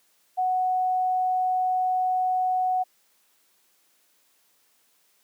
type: tone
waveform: sine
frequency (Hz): 740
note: F#5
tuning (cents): 0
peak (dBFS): -21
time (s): 0.37-2.84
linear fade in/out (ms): 20
effects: white hiss -65 dBFS RMS until 5.23 s + high-pass 200 Hz 12 dB/octave